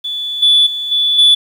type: tone with level steps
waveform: sine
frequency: 3458 Hz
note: A7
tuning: 31 cents flat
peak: -18 / -5 / -18 / -10 / -3 dBFS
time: 0.04-1.35 s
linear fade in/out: 10 ms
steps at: 0.42 / 0.66 / 0.91 / 1.18 s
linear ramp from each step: 10 ms
effects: tanh soft clip ceiling -3 dBFS + 7-bit